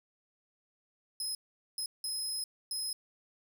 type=tone bursts at uneven times; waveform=25% pulse; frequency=5110 Hz; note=D#8; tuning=45 cents sharp; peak=-29 dBFS; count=4; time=1.2-1.35 / 1.78-1.86 / 2.04-2.44 / 2.71-2.93 s; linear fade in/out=2 ms; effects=none